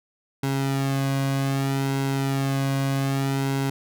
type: tone with flanger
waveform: sawtooth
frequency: 136.5 Hz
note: C#3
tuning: 26 cents flat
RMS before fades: -24 dBFS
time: 0.43-3.7 s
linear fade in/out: 5 ms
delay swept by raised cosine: 1.7 to 2.27 ms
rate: 0.64 Hz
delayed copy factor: -0.7
effects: none